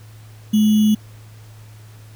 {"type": "tone with sample-and-hold", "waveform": "sine", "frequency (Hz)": 213.1, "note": "G#3", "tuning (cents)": 45, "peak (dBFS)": -11, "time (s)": [0.53, 0.95], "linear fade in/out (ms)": 10, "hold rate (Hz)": 3150, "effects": ["added 108 Hz sine -39 dBFS peak until 2.15 s", "pink hiss -50 dBFS RMS until 2.15 s"]}